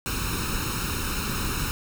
pink noise with comb filter, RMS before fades -28 dBFS, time 0.06-1.71 s, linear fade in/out 0 ms, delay 0.75 ms, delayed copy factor +0.8, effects none

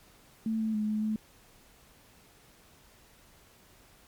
sine tone with pitch steps, 221.9 / 219.9 / 212.7 / 214.1 / 216.4 Hz, A3 / A3 / G#3 / A3 / A3, +15 / -1 / +42 / -47 / -29 cents, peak -27 dBFS, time 0.46-1.16 s, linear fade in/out 2 ms, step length 140 ms, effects pink hiss -59 dBFS RMS until 4.07 s + MP3 96 kbps

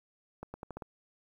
accelerating click train, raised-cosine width 1 ms, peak -27 dBFS, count 6, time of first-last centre 0.43-0.822 s, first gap 110 ms, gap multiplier 0.83, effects 10-bit

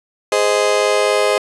35% pulse chord, Ab major, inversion none, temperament just, 415.3 / 519.1 / 623 Hz, Ab4 / C5 / Eb5, 0 / -14 / +2 cents, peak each -16 dBFS, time 0.32-1.38 s, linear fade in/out 2 ms, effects resampled to 24000 Hz + 7-bit

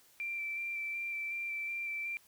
sine tone with vibrato, 2349 Hz, D7, in tune, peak -35 dBFS, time 0.2-2.17 s, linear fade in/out 0 ms, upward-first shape square, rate 2.7 Hz, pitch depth 12 cents each way, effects white hiss -64 dBFS RMS until 2.27 s

